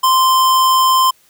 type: tone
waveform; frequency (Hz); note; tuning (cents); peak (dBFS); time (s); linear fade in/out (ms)
square; 1041; C6; -9; -10; 0.03-1.11; 10
effects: white hiss -53 dBFS RMS until 1.29 s